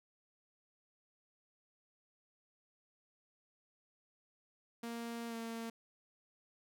sawtooth tone with pitch glide, 233.1 to 228.6 Hz, A#3 to A#3, 0 to -34 cents, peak -37 dBFS, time 4.83-5.7 s, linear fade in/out 5 ms, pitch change -34 cents, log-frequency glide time 5.28-5.35 s, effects none

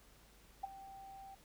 sine tone with ADSR envelope, 780 Hz, G5, 9 cents flat, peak -34 dBFS, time 0.63-1.35 s, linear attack 11 ms, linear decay 15 ms, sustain -16 dB, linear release 9 ms, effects added 50 Hz sine -65 dBFS peak until 1.44 s + pink hiss -65 dBFS RMS until 1.44 s

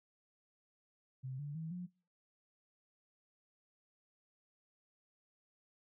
sine tone with pitch steps, 130.81 / 145.14 / 161.05 / 178.69 Hz, C3 / D3 / E3 / F3, 0 / -20 / -40 / +40 cents, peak -40 dBFS, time 1.23-1.87 s, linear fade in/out 20 ms, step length 160 ms, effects noise-tail reverb RT60 0.4 s tail -24 dB re dry

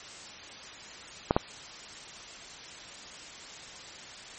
clicks, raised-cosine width 1 ms, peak -7 dBFS, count 2, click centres 1.309 / 1.365 s, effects white hiss -45 dBFS RMS until 4.38 s + MP3 32 kbps

